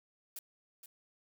blue noise with echo, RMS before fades -44 dBFS, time 0.36-0.39 s, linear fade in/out 2 ms, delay 470 ms, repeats 1, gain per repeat -9 dB, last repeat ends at 0.86 s, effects none

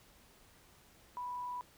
sine tone with frequency modulation, 985 Hz, B5, 5 cents flat, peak -38 dBFS, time 1.17-1.61 s, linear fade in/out 0 ms, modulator 39.7 Hz, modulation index 0.25, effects pink hiss -63 dBFS RMS until 1.77 s

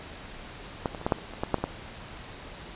clicks, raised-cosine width 1 ms, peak -12 / -22 / -26 / -11 / -7 / -27 / -26 / -13 / -8 / -25 / -12 dBFS, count 11, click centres 0.858 / 0.948 / 1.014 / 1.065 / 1.122 / 1.186 / 1.336 / 1.435 / 1.543 / 1.584 / 1.64 s, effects pink hiss -43 dBFS RMS until 2.75 s + resampled to 8000 Hz

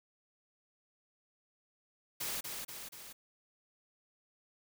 white noise with echo, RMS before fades -38 dBFS, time 2.2-2.41 s, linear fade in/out 10 ms, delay 240 ms, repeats 3, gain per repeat -4 dB, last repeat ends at 3.13 s, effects none

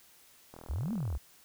click train, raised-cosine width 1 ms, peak -33 dBFS, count 26, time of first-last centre 0.54-1.151 s, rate 40.9 Hz
sine exponential two-way sweep, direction up then down, 57.5 to 243.8 to 57.5 Hz, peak -31 dBFS, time 0.69-1.18 s, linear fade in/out 10 ms, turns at 0.93 s
effects white hiss -60 dBFS RMS until 1.44 s

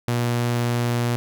sawtooth tone, 119.8 Hz, A#2, 48 cents sharp, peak -16 dBFS, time 0.08-1.16 s, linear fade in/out 0 ms, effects none

